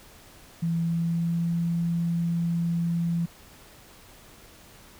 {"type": "tone with pitch glide", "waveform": "sine", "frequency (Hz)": [167, 169.33], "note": ["E3", "E3"], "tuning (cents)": [23, 47], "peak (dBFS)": -23, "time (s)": [0.62, 3.26], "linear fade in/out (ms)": 10, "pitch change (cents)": 24, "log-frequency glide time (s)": [0.83, 1.54], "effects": ["pink hiss -51 dBFS RMS until 4.99 s"]}